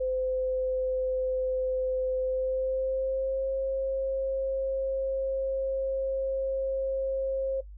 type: tone with pitch glide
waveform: sine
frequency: 515 to 535 Hz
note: C5 to C5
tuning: -28 to +38 cents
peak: -26 dBFS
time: 0-7.61 s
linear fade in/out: 10 ms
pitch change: +66 cents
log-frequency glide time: 2.2-3.5 s
effects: noise-tail reverb RT60 0.1 s tail -19 dB re dry + added 50 Hz sine -42 dBFS peak until 7.77 s